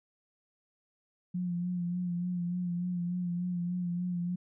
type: tone with vibrato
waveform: sine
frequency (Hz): 176.8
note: F3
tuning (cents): +22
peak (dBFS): -30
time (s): 1.34-4.36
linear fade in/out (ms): 10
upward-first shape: sine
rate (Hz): 3.4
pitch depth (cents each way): 35
effects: none